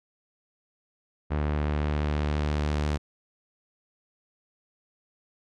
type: tone with low-pass filter sweep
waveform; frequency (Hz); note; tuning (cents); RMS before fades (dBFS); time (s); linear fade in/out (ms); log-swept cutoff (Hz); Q
sawtooth; 74.5; D2; +25; -27; 1.3-2.98; 20; 1900 to 6600; 0.77
effects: none